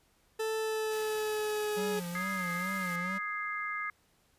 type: tone with pitch glide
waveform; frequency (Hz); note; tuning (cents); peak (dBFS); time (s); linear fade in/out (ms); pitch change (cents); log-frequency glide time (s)
40% pulse; 440 to 418.9; A4 to G#4; 0 to +15; -30; 0.39-2; 10; -85; 0.57-1.86
type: noise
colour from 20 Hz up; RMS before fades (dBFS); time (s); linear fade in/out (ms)
white; -47; 0.91-2.96; 5
type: tone with vibrato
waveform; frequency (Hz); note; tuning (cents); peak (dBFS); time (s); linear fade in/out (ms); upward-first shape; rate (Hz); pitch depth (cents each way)
square; 183.2; F#3; -17; -37; 1.76-3.19; 20; sine; 2.3; 100
type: chord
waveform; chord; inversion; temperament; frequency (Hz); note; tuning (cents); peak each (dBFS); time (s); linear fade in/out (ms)
sine; Ab major; second; equal; 1244.5 / 1661.2 / 2093; Eb6 / Ab6 / C7; 0 / 0 / 0; -37 / -39 / -37; 2.15-3.9; 2
effects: pink hiss -69 dBFS RMS until 4.38 s + resampled to 32000 Hz